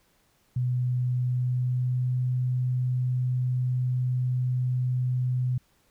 sine tone with pitch glide, 124.8 to 126.1 Hz, B2 to B2, +19 to +36 cents, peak -23 dBFS, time 0.56-5.58 s, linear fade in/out 5 ms, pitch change +17 cents, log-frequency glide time 1.18-2.18 s, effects pink hiss -66 dBFS RMS until 5.9 s

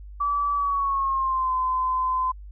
sine tone with pitch glide, 1152 to 1026.3 Hz, D6 to C6, -34 to -34 cents, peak -21 dBFS, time 0.2-2.32 s, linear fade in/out 10 ms, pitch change -200 cents, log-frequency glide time 0.54-1.53 s, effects added 50 Hz sine -38 dBFS peak until 2.51 s

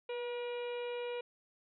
harmonic tone with a mistuned harmonic, 480 Hz, B4, 49 cents flat, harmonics 1 / 2 / 3 / 4 / 5 / 6 / 7 / 8, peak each -37 / -48 / -54 / -57 / -49 / -52 / -62 / -60 dBFS, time 0.09-1.21 s, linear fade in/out 5 ms, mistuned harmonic 1, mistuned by +19 cents, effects none

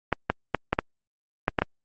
clicks, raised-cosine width 0.5 ms, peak -6 dBFS, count 8, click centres 0.127 / 0.3 / 0.547 / 0.73 / 0.789 / 1.481 / 1.588 / 1.62 s, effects Opus 32 kbps

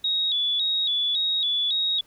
sine tone with vibrato, 3603 Hz, A7, 40 cents sharp, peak -21 dBFS, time 0.04-2.01 s, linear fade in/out 5 ms, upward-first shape square, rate 1.8 Hz, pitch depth 81 cents each way, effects pink hiss -59 dBFS RMS until 2.06 s

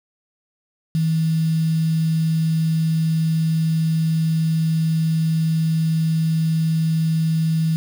sine tone with quantisation, 160.9 Hz, E3, 42 cents flat, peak -16 dBFS, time 0.95-7.76 s, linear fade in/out 0 ms, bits 6, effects none

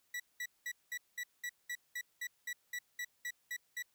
40% pulse tone bursts, 1949 Hz, B6, 23 cents flat, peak -37 dBFS, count 15, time 0.14-3.825 s, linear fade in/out 5 ms, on 59 ms, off 200 ms, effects white hiss -75 dBFS RMS until 3.94 s

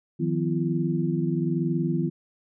sine tone cluster, 156.5 / 177.5 / 252.3 / 339.2 Hz, D#3 / F3 / B3 / E4, +10 / +28 / +37 / +50 cents, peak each -26 / -28 / -30 / -29 dBFS, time 0.19-2.1 s, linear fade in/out 20 ms, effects none

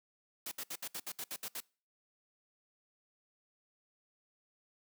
white noise bursts, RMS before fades -41 dBFS, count 10, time 0.46-1.604 s, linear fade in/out 5 ms, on 55 ms, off 66 ms, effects noise-tail reverb RT60 0.4 s tail -25 dB re dry + high-pass 150 Hz 12 dB/octave

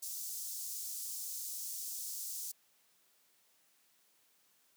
pink high-pass noise, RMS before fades -42 dBFS, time 0.02-2.52 s, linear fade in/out 10 ms, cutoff 5800 Hz, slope 24 dB/octave, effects white hiss -71 dBFS RMS until 4.76 s + high-pass 150 Hz 12 dB/octave

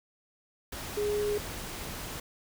sine tone in noise, 415.3 Hz, G#4, in tune, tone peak -27 dBFS, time 0.97-1.38 s, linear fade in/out 5 ms, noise pink, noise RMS -39 dBFS, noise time 0.72-2.2 s, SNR +9 dB, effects none

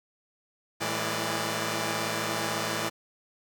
5% pulse tone cluster, 111.9 / 164.2 / 205.7 / 337.6 / 591 Hz, A2 / E3 / G#3 / E4 / D5, +30 / -6 / -16 / +41 / +11 cents, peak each -22 / -22 / -24 / -31 / -23 dBFS, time 0.8-2.9 s, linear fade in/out 20 ms, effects none

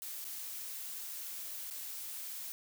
blue noise with dropouts, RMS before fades -43 dBFS, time 0.02-2.52 s, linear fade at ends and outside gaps 0 ms, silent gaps 0.243-0.25 / 1.701-1.709 s, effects none

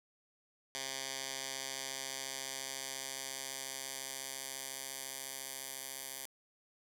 10% pulse tone with band-pass filter sweep, 134.3 Hz, C3, 46 cents sharp, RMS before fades -43 dBFS, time 0.75-6.26 s, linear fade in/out 0 ms, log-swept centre 5700 to 11000 Hz, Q 0.86, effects 10-bit

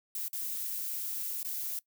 violet noise with dropouts, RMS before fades -36 dBFS, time 0.15-1.79 s, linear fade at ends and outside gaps 2 ms, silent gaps 0.282-0.33 / 1.43-1.447 s, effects noise-tail reverb RT60 0.1 s tail -21 dB re dry

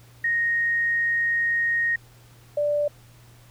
sine tone pair in turn, 1864.7 / 587.3 Hz, A#6 / D5, 0 / 0 cents, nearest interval octave + minor sixth, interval 2000 cents, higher first, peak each -20 dBFS, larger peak neither, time 0.24-1.96 / 2.57-2.88 s, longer first, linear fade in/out 5 ms, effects added 119 Hz sine -50 dBFS peak until 3.5 s + pink hiss -55 dBFS RMS until 3.5 s

